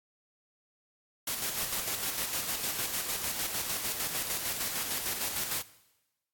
white noise with tremolo, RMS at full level -32 dBFS, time 1.27-5.62 s, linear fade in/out 5 ms, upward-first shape square, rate 6.6 Hz, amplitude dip 40%, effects noise-tail reverb RT60 1.0 s tail -18 dB re dry + AAC 64 kbps

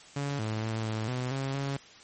sawtooth tone with pitch steps, 141.6 / 109 / 111.3 / 109.7 / 126 / 135.3 / 138.6 Hz, C#3 / A2 / A2 / A2 / B2 / C#3 / C#3, +37 / -16 / +20 / -5 / +35 / -42 / 0 cents, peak -26 dBFS, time 0.16-1.77 s, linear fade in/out 5 ms, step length 230 ms, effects white hiss -52 dBFS RMS until 2.03 s + MP3 32 kbps

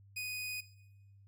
sawtooth tone, 2489 Hz, D#7, in tune, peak -34 dBFS, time 0.16-0.61 s, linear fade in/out 10 ms, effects noise-tail reverb RT60 1.0 s tail -18 dB re dry + added 99 Hz sine -57 dBFS peak until 1.27 s

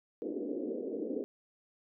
pink band-pass noise, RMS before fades -37 dBFS, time 0.22-1.24 s, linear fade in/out 0 ms, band 250 to 500 Hz, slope 48 dB/octave, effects none

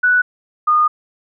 sine tone pair in turn, 1480 / 1223.9 Hz, F#6 / D#6, 0 / -29 cents, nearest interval minor third, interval 329 cents, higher first, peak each -10 dBFS, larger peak neither, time 0.03-0.22 / 0.67-0.88 s, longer second, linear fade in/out 10 ms, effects none

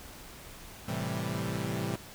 sawtooth chord, A minor seventh, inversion none, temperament equal, 110 / 130.81 / 164.81 / 196 Hz, A2 / C3 / E3 / G3, 0 / 0 / 0 / 0 cents, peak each -33 dBFS, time 0.88-1.96 s, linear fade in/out 5 ms, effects pink hiss -48 dBFS RMS until 2.14 s

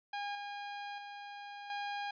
sawtooth tone with level steps, 814 Hz, G#5, 35 cents flat, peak -33 / -37 / -41 / -33 dBFS, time 0.13-2.11 s, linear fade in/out 5 ms, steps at 0.35 / 0.98 / 1.7 s, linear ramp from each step 2 ms, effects resampled to 11025 Hz

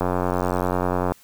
click train, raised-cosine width 1 ms, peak -8 dBFS, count 101, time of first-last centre 0.01-1.12 s, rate 90.1 Hz, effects white hiss -53 dBFS RMS until 1.23 s

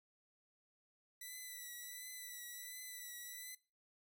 5% pulse tone with vibrato, 1975.5 Hz, B6, in tune, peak -38 dBFS, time 1.21-3.55 s, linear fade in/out 5 ms, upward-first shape triangle, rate 1.4 Hz, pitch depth 41 cents each way, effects noise-tail reverb RT60 0.3 s tail -19 dB re dry

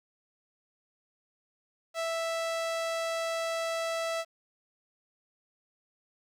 sawtooth tone, 659.3 Hz, E5, in tune, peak -26 dBFS, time 1.94-4.25 s, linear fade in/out 50 ms, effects low-pass 9000 Hz 12 dB/octave + 10-bit

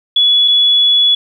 sine tone pair in turn, 3400 / 3400 Hz, G#7 / G#7, +40 / +40 cents, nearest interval unison, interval 0 cents, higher neither, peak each -7 dBFS, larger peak neither, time 0.16-0.48 / 0.48-1.15 s, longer second, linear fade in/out 5 ms, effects 8-bit

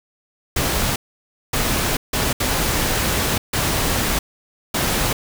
pink noise bursts at uneven times, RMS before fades -20 dBFS, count 6, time 0.56-0.96 / 1.53-1.97 / 2.13-2.33 / 2.4-3.38 / 3.53-4.19 / 4.74-5.13 s, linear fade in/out 5 ms, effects none

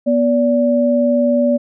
sine tone pair together, 243.7 / 577.8 Hz, B3 / D5, -23 / -28 cents, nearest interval octave + minor third, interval 1495 cents, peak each -14 dBFS, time 0.06-1.58 s, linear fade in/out 20 ms, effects none

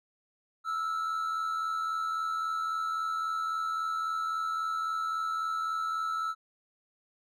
triangle tone pair together, 1313.3 / 1397 Hz, E6 / F6, -7 / 0 cents, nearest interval minor second, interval 107 cents, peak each -28 / -38 dBFS, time 0.64-6.35 s, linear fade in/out 50 ms, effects none

